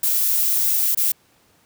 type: noise with dropouts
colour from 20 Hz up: violet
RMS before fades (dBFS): -19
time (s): 0.03-1.12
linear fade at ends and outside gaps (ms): 5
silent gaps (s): 0.949-0.973
effects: pink hiss -58 dBFS RMS until 1.65 s + high-pass 80 Hz 12 dB/octave